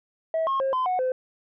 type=tone with pitch steps; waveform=sine; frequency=647 / 1079 / 536 / 1025 / 735 / 513 Hz; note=E5 / C#6 / C5 / C6 / F#5 / C5; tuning=-32 / -47 / +42 / -36 / -12 / -34 cents; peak=-20 dBFS; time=0.34-1.12 s; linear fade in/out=2 ms; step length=130 ms; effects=tanh soft clip ceiling -20 dBFS